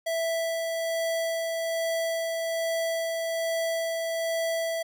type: tone with tremolo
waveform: square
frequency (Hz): 659.3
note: E5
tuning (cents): 0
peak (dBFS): -26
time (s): 0.06-4.83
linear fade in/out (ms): 10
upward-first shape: sine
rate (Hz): 1.2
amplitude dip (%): 25
effects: none